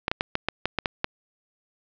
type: clicks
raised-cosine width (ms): 0.3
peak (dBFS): -7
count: 9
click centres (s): 0.081 / 0.115 / 0.209 / 0.354 / 0.486 / 0.656 / 0.787 / 0.858 / 1.044
effects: low-pass 5000 Hz 12 dB/octave